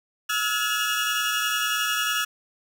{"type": "tone cluster", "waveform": "30% pulse", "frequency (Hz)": [1302, 1425, 1692, 2861], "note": ["E6", "F6", "G#6", "F7"], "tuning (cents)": [-22, 34, 32, 41], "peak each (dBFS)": -26, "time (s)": [0.29, 2.25], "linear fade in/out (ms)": 10, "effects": []}